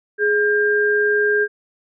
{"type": "tone pair together", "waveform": "sine", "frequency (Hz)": [417.6, 1600], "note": ["G#4", "G6"], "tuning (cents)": [10, 35], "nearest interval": "octave + major seventh", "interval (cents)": 2325, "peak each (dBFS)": -17, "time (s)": [0.18, 1.48], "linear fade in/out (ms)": 50, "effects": []}